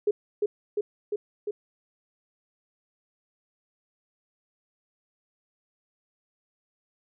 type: tone with echo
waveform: sine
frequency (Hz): 415.3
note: G#4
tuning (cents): 0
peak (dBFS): -19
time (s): 0.07-0.11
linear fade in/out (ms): 5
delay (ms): 350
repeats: 4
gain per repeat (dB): -2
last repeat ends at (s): 1.51
effects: none